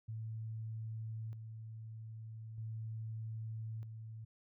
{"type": "tone with tremolo", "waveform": "sine", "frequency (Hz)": 111, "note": "A2", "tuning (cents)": 16, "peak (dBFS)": -40, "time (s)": [0.08, 4.25], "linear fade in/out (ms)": 10, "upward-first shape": "square", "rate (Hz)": 0.4, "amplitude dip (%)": 45, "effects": []}